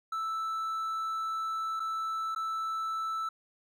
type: tone with dropouts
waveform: triangle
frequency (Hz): 1318.5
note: E6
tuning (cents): 0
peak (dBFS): -29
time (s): 0.12-3.29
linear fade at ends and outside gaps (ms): 5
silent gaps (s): 1.797-1.801 / 2.349-2.36
effects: none